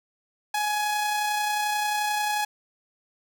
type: tone with amplitude modulation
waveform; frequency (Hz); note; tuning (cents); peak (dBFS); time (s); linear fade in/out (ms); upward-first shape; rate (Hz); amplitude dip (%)
sawtooth; 839; G#5; +17; -19; 0.54-2.45; 5; sine; 31.3; 25
effects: 9-bit